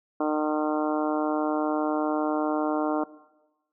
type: harmonic tone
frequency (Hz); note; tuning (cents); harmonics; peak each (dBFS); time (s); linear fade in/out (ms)
152.5; D#3; -34; 2 / 3 / 4 / 5 / 6 / 7 / 8 / 9; -26 / -32 / -30 / -32 / -36 / -35 / -39 / -39; 0.2-3.04; 5
effects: noise-tail reverb RT60 1.0 s tail -18 dB re dry